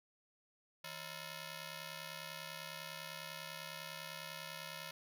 5% pulse ring-modulated tone, 392 Hz, G4, in tune, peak -31 dBFS, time 0.84-4.91 s, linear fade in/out 5 ms, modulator 231 Hz, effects none

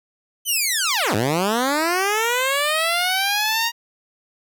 10% pulse linear two-way sweep, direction down then up, 3100 to 98 to 945 Hz, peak -10 dBFS, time 0.45-3.72 s, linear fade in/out 50 ms, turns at 1.15 s, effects none

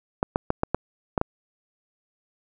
clicks, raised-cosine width 1 ms, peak -7 dBFS, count 7, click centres 0.229 / 0.359 / 0.504 / 0.634 / 0.746 / 1.178 / 1.214 s, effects none

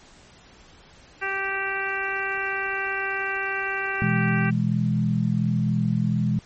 harmonic tone, 389.7 Hz, G4, 10 cents flat, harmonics 1 / 2 / 3 / 4 / 5 / 6 / 7, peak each -34 / -34 / -34 / -28 / -32 / -34 / -34 dBFS, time 1.21-4.51 s, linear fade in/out 20 ms
sine chord, E major, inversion second, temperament equal, 123.47 / 164.81 / 207.7 Hz, B2 / E3 / G#3, 0 / 0 / 0 cents, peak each -24 dBFS, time 4.02-6.39 s, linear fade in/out 0 ms
effects pink hiss -51 dBFS RMS until 6.45 s + MP3 32 kbps

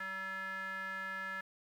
square tone with band-pass filter, 190.5 Hz, G3, 49 cents flat, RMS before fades -41 dBFS, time 0-1.41 s, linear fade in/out 5 ms, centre 1600 Hz, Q 9.2, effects 11-bit

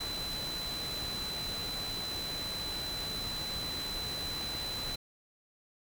sine tone in noise, 4018 Hz, B7, 29 cents sharp, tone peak -36 dBFS, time 0-4.96 s, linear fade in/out 10 ms, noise pink, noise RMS -41 dBFS, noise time 0-4.96 s, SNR +2 dB, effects none

